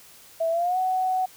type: tone with pitch glide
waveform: sine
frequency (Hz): 657 to 746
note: E5 to F#5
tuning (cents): -6 to +14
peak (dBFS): -21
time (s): 0.4-1.26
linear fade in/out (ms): 10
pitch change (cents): +220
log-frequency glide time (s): 0.5-0.78
effects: white hiss -50 dBFS RMS until 1.36 s